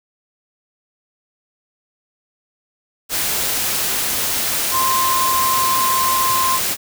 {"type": "tone in noise", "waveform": "sine", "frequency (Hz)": 1046.5, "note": "C6", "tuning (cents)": 0, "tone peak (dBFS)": -16, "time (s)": [4.71, 6.6], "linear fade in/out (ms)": 50, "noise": "white", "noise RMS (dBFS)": -20, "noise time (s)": [3.09, 6.77], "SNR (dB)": 1, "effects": []}